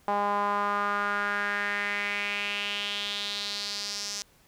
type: tone with band-pass filter sweep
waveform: sawtooth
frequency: 203.8 Hz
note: G#3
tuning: 32 cents flat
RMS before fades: -30 dBFS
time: 0.08-4.22 s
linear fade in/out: 0 ms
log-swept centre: 870 to 5800 Hz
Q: 3.7
effects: pink hiss -61 dBFS RMS until 4.47 s